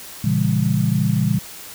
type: chord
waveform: sine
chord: A# diminished seventh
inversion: none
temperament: just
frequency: 116.54 / 139.85 / 167.82 / 201.4 Hz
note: A#2 / C#3 / E3 / G3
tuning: 0 / +16 / +31 / +47 cents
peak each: -21 dBFS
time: 0.24-1.39 s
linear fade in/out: 5 ms
effects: white hiss -37 dBFS RMS until 1.74 s